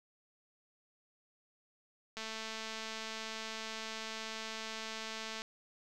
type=click train; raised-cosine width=0.2 ms; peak=-25 dBFS; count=719; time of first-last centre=2.17-5.419 s; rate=221 Hz; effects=none